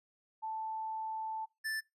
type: tone pair in turn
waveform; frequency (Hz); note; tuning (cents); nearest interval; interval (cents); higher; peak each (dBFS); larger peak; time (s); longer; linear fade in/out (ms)
sine / square; 880 / 1760; A5 / A6; 0 / 0; octave; 1200; second; -36 / -35; second; 0.42-1.46 / 1.64-1.81; first; 20
effects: noise-tail reverb RT60 0.2 s tail -22 dB re dry + resampled to 32000 Hz